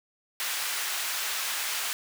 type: high-pass noise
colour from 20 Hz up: pink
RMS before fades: -31 dBFS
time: 0.4-1.93 s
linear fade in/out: 0 ms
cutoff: 1400 Hz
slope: 12 dB/octave
effects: none